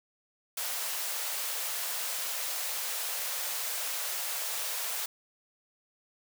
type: high-pass noise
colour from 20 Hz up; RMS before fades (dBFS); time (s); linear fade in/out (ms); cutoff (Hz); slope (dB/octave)
white; -34; 0.57-5.06; 5; 470; 48
effects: none